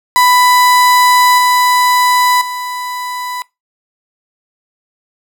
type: tone with level steps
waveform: 35% pulse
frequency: 993 Hz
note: B5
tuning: 9 cents sharp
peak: -5 / -7 / -18 dBFS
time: 0.16-3.42 s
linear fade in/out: 0 ms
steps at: 1.38 / 2.41 s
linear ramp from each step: 5 ms
effects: noise-tail reverb RT60 0.2 s tail -21 dB re dry